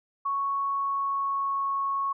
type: tone with pitch glide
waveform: sine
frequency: 1108.7 to 1102.3 Hz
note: C#6 to C#6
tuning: 0 to -10 cents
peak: -25 dBFS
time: 0.25-2.13 s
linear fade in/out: 10 ms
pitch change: -10 cents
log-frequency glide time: 0.71-1.68 s
effects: none